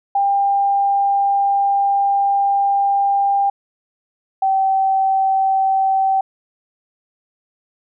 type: tone pair in turn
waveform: sine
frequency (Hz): 797 / 771.2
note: G5 / G5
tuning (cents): +28 / -28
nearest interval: minor second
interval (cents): 56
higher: first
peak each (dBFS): -13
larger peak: neither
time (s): 0.15-3.5 / 4.42-6.21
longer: first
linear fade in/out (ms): 5
effects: none